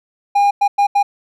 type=tone bursts at uneven times; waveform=triangle; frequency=810 Hz; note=G#5; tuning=43 cents flat; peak=-8 dBFS; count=4; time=0.35-0.51 / 0.61-0.68 / 0.78-0.87 / 0.95-1.03 s; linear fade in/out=10 ms; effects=none